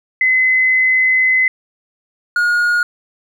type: tone pair in turn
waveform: sine / triangle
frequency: 2036 / 1435.7 Hz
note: C7 / F6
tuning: -48 / +47 cents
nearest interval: tritone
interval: 605 cents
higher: first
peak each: -10 dBFS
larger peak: neither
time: 0.21-1.48 / 2.36-2.83 s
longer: first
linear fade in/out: 2 ms
effects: none